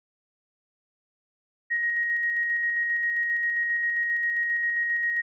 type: tone with tremolo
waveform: sine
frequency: 1883 Hz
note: A#6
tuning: 17 cents sharp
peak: -22 dBFS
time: 1.7-5.22 s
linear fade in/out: 20 ms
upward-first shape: square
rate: 7.5 Hz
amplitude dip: 25%
effects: none